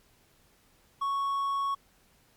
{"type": "tone", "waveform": "triangle", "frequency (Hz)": 1108.7, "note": "C#6", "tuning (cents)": 0, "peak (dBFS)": -25, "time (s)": [1.01, 1.75], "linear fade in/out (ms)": 10, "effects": ["pink hiss -64 dBFS RMS until 2.36 s", "MP3 96 kbps"]}